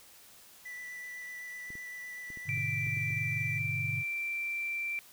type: tone with vibrato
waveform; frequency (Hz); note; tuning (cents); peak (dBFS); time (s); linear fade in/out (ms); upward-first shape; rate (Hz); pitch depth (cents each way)
triangle; 1975.5; B6; 0; -39; 0.65-3.59; 10; square; 7.9; 9
type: clicks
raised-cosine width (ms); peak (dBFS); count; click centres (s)
3; -37; 8; 1.704 / 1.754 / 2.303 / 2.373 / 2.575 / 2.869 / 2.97 / 3.106
type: chord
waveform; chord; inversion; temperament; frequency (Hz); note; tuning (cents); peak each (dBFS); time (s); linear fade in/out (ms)
sine; G# diminished; none; just; 103.83 / 124.59 / 149.51; G#2 / B2 / D3; 0 / +16 / +31; -38; 2.45-4.04; 50
type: tone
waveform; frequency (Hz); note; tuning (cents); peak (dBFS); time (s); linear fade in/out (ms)
sine; 2349; D7; 0; -32; 2.49-4.99; 0
effects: white hiss -56 dBFS RMS until 5.12 s